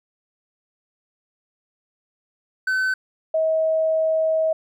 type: tone pair in turn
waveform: triangle / sine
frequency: 1522 / 638.4 Hz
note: F#6 / D#5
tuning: +48 / +44 cents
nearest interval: octave + minor third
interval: 1504 cents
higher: first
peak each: -17 dBFS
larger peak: neither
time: 2.67-2.94 / 3.34-4.53 s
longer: second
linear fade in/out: 5 ms
effects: none